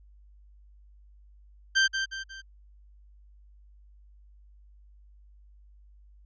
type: tone with echo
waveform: sawtooth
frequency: 1568 Hz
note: G6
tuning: in tune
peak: -16 dBFS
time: 1.75-1.88 s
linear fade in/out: 20 ms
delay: 180 ms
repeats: 3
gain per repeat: -7 dB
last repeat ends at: 2.42 s
effects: added 50 Hz sine -52 dBFS peak until 6.25 s + resampled to 16000 Hz